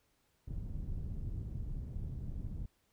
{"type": "low-pass noise", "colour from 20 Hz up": "pink", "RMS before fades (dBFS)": -40, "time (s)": [0.47, 2.66], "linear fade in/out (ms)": 10, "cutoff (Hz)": 130, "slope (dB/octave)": 12, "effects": ["pink hiss -75 dBFS RMS until 2.92 s"]}